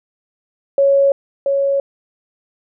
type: tone with echo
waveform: sine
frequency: 554.4 Hz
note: C#5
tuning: in tune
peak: -9 dBFS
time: 0.78-1.12 s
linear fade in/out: 2 ms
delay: 680 ms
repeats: 1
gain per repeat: -4 dB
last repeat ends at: 1.8 s
effects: none